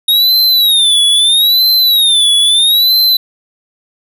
square tone with vibrato, 3729 Hz, A#7, in tune, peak -7 dBFS, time 0.08-3.17 s, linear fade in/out 5 ms, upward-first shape sine, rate 0.77 Hz, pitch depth 160 cents each way, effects 8-bit

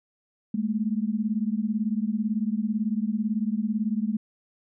sine beating tone pair, 207.7 / 225.7 Hz, G#3 / A3, 0 / +44 cents, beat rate 18 Hz, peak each -26 / -27 dBFS, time 0.54-4.17 s, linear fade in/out 5 ms, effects none

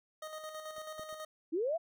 25% pulse tone with tremolo, 622.3 Hz, D#5, in tune, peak -37 dBFS, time 0.22-1.25 s, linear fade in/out 5 ms, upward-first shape square, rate 9.2 Hz, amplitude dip 45%
clicks, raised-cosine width 2 ms, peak -46 / -37 / -46 dBFS, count 3, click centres 0.782 / 0.995 / 1.127 s
sine linear sweep, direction up, 296.9 to 698.5 Hz, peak -30 dBFS, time 1.52-1.78 s, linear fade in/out 20 ms
effects none

